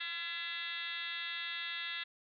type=tone with frequency modulation; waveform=sine; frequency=2680 Hz; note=E7; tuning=28 cents sharp; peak=-37 dBFS; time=0-2.04 s; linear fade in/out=10 ms; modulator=329 Hz; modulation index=3.6; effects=none